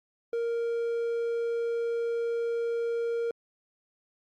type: tone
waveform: triangle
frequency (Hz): 466.2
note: A#4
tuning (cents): 0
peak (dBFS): -25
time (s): 0.33-3.31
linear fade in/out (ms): 2
effects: Opus 48 kbps